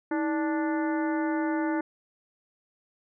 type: harmonic tone with a mistuned harmonic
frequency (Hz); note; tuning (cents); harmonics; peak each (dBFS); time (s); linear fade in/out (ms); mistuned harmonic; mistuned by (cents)
293.7; D4; 0; 1 / 2 / 3 / 4 / 5 / 6 / 7; -26 / -35 / -34 / -43 / -38 / -41 / -46; 0.11-1.81; 5; 1; +140
effects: none